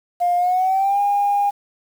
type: tone with pitch glide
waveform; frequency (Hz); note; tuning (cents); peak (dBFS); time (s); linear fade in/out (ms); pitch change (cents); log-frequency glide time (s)
sine; 706 to 811; F5 to G#5; +19 to -41; -14; 0.2-1.51; 20; +240; 0.37-1
effects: tanh soft clip ceiling -10 dBFS + 7-bit